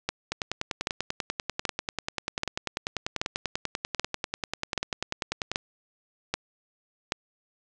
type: two click trains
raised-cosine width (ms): 0.2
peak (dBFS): -11 / -9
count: 54 / 10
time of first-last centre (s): 0.32-5.516 / 0.09-7.121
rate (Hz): 10.2 / 1.28
effects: resampled to 22050 Hz + 8-bit